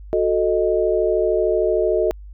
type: chord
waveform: sine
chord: D# diminished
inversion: first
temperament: equal with one note detuned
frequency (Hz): 366.8 / 440 / 622.3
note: F#4 / A4 / D#5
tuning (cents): -15 / 0 / 0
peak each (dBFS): -20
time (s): 0.13-2.11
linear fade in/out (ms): 0
effects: added 50 Hz sine -35 dBFS peak until 2.33 s